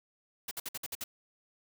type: noise bursts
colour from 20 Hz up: white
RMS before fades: -38 dBFS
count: 7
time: 0.48-1.04 s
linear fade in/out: 5 ms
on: 32 ms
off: 56 ms
effects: none